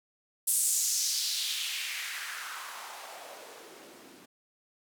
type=noise with band-pass filter sweep; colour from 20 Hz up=blue; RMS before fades=-34 dBFS; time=0.47-4.26 s; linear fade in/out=10 ms; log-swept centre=9600 to 230 Hz; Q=2.3; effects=none

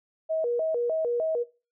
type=tone with vibrato; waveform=sine; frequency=553 Hz; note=C#5; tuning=4 cents flat; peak=-24 dBFS; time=0.29-1.44 s; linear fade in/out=20 ms; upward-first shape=square; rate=3.3 Hz; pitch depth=250 cents each way; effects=noise-tail reverb RT60 0.3 s tail -18 dB re dry

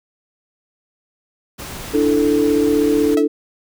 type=noise; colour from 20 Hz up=pink; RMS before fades=-31 dBFS; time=1.58-3.16 s; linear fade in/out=20 ms
type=chord; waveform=sine; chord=D suspended second; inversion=none; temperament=equal; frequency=293.7 / 329.6 / 440 Hz; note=D4 / E4 / A4; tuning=0 / 0 / 0 cents; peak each=-16 / -20 / -16 dBFS; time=1.93-3.28 s; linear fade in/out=20 ms
type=tone with exponential decay; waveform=sawtooth; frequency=651 Hz; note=E5; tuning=22 cents flat; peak=-16 dBFS; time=3.17-3.28 s; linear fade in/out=2 ms; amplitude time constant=23 ms
effects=none

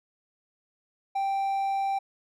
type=tone; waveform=triangle; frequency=784 Hz; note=G5; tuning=in tune; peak=-23 dBFS; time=1.15-1.99 s; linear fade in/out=10 ms; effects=none

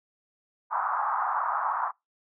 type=band-pass noise; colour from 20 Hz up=white; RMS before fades=-28 dBFS; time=0.7-1.92 s; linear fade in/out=50 ms; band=780 to 1300 Hz; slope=48 dB/octave; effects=noise-tail reverb RT60 0.2 s tail -25 dB re dry

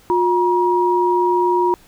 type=tone pair together; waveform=sine; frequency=357.3 / 954 Hz; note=F4 / A#5; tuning=+40 / +40 cents; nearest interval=octave + perfect fourth; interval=1700 cents; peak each=-16 dBFS; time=0.1-1.74 s; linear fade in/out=0 ms; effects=pink hiss -50 dBFS RMS until 1.87 s

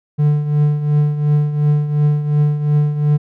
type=tone with tremolo; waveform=triangle; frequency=148.2 Hz; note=D3; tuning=16 cents sharp; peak=-7 dBFS; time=0.18-3.18 s; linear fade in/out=20 ms; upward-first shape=triangle; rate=2.8 Hz; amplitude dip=70%; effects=none

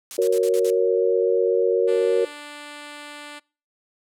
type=noise bursts; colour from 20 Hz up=blue; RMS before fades=-31 dBFS; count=6; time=0.11-0.702 s; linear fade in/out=0 ms; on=57 ms; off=50 ms
type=chord; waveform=sine; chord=F# major; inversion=none; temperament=equal; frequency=370 / 466.2 / 554.4 Hz; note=F#4 / A#4 / C#5; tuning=0 / 0 / 0 cents; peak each=-21 / -19 / -24 dBFS; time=0.18-2.25 s; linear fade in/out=5 ms
type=tone; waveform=5% pulse; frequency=293.7 Hz; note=D4; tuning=in tune; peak=-25 dBFS; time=1.87-3.4 s; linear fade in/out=20 ms
effects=noise-tail reverb RT60 0.4 s tail -26 dB re dry + low-pass 10000 Hz 12 dB/octave

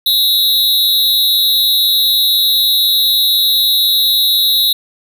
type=tone with amplitude modulation; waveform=square; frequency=3838 Hz; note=A#7; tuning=50 cents sharp; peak=-6 dBFS; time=0.06-4.73 s; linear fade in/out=5 ms; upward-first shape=sine; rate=292 Hz; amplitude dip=95%; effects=none

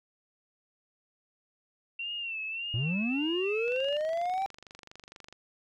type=tone with vibrato; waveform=sine; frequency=2717 Hz; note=F7; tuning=48 cents flat; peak=-33 dBFS; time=1.99-3.97 s; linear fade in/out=5 ms; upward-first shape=sine; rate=1.7 Hz; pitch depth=85 cents each way
type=linear sweep; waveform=triangle; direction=up; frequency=107 to 789 Hz; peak=-26 dBFS; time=2.74-4.46 s; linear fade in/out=0 ms
type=click train; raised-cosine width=0.2 ms; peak=-30 dBFS; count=41; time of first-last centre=3.68-5.326 s; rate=24.3 Hz
effects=none

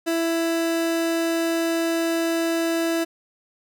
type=tone; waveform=30% pulse; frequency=331.5 Hz; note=E4; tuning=10 cents sharp; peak=-18 dBFS; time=0.06-3.05 s; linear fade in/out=20 ms; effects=none

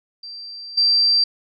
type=tone with level steps; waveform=sine; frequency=4699 Hz; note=D8; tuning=in tune; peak=-32 / -13 dBFS; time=0.23-1.24 s; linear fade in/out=5 ms; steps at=0.77 s; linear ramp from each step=10 ms; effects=none

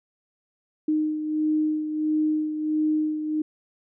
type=beating tone pair; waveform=sine; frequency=307.7 / 309.2 Hz; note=D#4 / D#4; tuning=-19 / -11 cents; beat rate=1.5 Hz; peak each=-22 / -30 dBFS; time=0.88-3.42 s; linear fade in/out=5 ms; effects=none

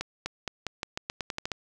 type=accelerating click train; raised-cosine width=0.2 ms; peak=-14 dBFS; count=12; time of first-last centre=0.01-1.517 s; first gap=250 ms; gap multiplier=0.87; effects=none

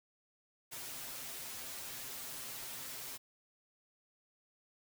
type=noise with comb filter; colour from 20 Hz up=white; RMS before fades=-45 dBFS; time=0.71-3.18 s; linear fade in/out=20 ms; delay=7.6 ms; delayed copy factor=+0.75; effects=none

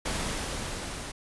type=noise with level ramp; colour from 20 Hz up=pink; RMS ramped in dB=-30 to -38 dBFS; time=0.05-1.12 s; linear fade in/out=10 ms; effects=resampled to 24000 Hz

